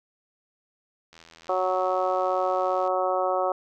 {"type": "click train", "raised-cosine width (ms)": 0.2, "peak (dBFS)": -31, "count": 145, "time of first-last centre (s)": [1.13, 2.875], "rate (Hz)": 82.5}
{"type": "harmonic tone", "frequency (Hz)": 185, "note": "F#3", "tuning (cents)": 0, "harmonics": [2, 3, 4, 5, 6, 7], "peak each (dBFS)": [-31, -26, -27, -34, -31, -32], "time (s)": [1.49, 3.52], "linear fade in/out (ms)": 2}
{"effects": []}